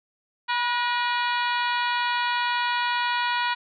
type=harmonic tone with a mistuned harmonic; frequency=485.4 Hz; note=B4; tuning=30 cents flat; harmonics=2 / 3 / 4 / 5 / 6 / 7 / 8 / 9; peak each=-25 / -29 / -31 / -33 / -35 / -36 / -37 / -38 dBFS; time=0.48-3.55 s; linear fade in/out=20 ms; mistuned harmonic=4; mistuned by=-44 cents; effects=none